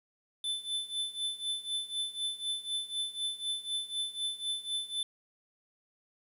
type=tone with tremolo; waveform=square; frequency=3520 Hz; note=A7; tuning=in tune; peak=-30 dBFS; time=0.44-5.03 s; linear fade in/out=2 ms; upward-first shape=triangle; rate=4 Hz; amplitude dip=90%; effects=resampled to 32000 Hz + 10-bit